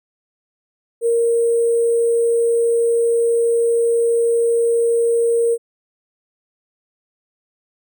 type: tone with sample-and-hold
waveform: sine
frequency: 466.2 Hz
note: A#4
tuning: in tune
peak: -13 dBFS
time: 1.01-5.58 s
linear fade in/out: 50 ms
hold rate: 8820 Hz
effects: none